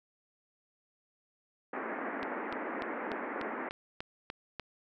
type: band-pass noise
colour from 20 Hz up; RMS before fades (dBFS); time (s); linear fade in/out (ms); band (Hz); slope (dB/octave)
pink; -38; 1.73-3.69; 5; 230 to 2100; 48
type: click train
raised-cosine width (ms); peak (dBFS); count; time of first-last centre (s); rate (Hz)
0.3; -22; 9; 2.23-4.597; 3.38
effects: none